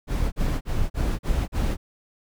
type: noise bursts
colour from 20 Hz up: brown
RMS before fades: -23 dBFS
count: 6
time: 0.07-1.77 s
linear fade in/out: 50 ms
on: 250 ms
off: 40 ms
effects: none

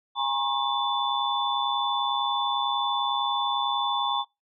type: tone cluster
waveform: sine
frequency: 819 / 948 / 1079 / 3501 Hz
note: G#5 / A#5 / C#6 / A7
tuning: -24 / +29 / -47 / -9 cents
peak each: -29 dBFS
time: 0.15-4.25 s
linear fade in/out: 50 ms
effects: noise-tail reverb RT60 0.2 s tail -22 dB re dry

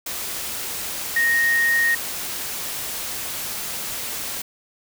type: tone in noise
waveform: sine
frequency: 1862 Hz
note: A#6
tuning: 2 cents flat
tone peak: -16 dBFS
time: 1.16-1.95 s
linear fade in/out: 5 ms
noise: white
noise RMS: -29 dBFS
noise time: 0.06-4.42 s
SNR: +10 dB
effects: none

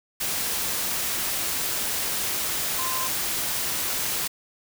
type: tone in noise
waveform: sine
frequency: 1037 Hz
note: C6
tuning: 16 cents flat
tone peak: -30 dBFS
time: 2.78-3.08 s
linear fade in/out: 10 ms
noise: white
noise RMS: -27 dBFS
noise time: 0.2-4.28 s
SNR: -6 dB
effects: none

